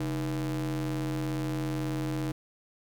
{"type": "ring-modulated tone", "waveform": "square", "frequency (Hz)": 87.31, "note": "F2", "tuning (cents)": 0, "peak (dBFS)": -27, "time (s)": [0, 2.32], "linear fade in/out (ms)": 5, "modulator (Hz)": 223, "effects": []}